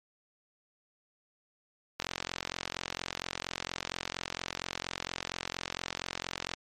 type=click train; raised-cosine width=0.2 ms; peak=-15 dBFS; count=202; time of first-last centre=2-6.537 s; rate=44.3 Hz; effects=MP3 64 kbps